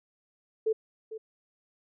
sine tone with echo, 440 Hz, A4, in tune, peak -23 dBFS, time 0.66-0.73 s, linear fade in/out 10 ms, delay 450 ms, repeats 1, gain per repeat -13 dB, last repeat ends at 1.18 s, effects none

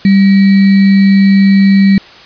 sine tone with sample-and-hold, 196 Hz, G3, in tune, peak -3 dBFS, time 0.05-1.98 s, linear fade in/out 2 ms, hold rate 2100 Hz, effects white hiss -35 dBFS RMS until 2.25 s + resampled to 11025 Hz

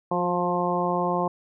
harmonic tone with a mistuned harmonic, 176.6 Hz, F3, 20 cents sharp, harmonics 1 / 2 / 3 / 4 / 5 / 6, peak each -29 / -29 / -29 / -29 / -29 / -29 dBFS, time 0.11-1.28 s, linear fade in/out 5 ms, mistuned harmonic 2, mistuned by +18 cents, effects none

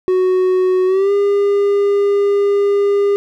triangle tone with pitch glide, 370 to 403.5 Hz, F#4 to G#4, 0 to -50 cents, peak -9 dBFS, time 0.08-3.16 s, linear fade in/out 0 ms, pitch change +150 cents, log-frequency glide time 0.86-1.12 s, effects none

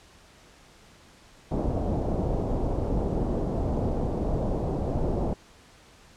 pink low-pass noise, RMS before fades -27 dBFS, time 1.51-5.34 s, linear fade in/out 10 ms, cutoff 730 Hz, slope 24 dB/octave, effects pink hiss -54 dBFS RMS until 6.16 s + low-pass 8000 Hz 12 dB/octave

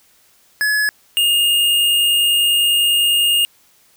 square tone pair in turn, 1700 / 2835 Hz, G#6 / F7, +40 / +25 cents, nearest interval major sixth, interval 885 cents, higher second, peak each -15 / -13 dBFS, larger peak second, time 0.61-0.89 / 1.17-3.45 s, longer second, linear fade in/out 0 ms, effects white hiss -54 dBFS RMS until 3.96 s

